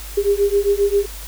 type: beating tone pair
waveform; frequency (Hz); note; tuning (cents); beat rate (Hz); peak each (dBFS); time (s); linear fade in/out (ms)
sine; 399.3 / 406.8; G4 / G#4; +32 / -36; 7.5; -17; 0.17-1.06; 10
effects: added 50 Hz sine -32 dBFS peak until 1.27 s + white hiss -36 dBFS RMS until 1.27 s